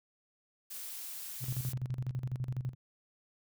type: noise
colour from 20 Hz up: blue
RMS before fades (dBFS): -43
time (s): 0.7-1.73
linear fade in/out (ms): 10
type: clicks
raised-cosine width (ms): 0.2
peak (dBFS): -38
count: 5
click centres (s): 0.767 / 1.462 / 1.772 / 1.905 / 2.094
type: tone with tremolo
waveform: sine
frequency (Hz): 127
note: B2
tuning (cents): +49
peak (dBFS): -31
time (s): 1.4-2.75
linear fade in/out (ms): 50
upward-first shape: square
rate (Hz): 12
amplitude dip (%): 75
effects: none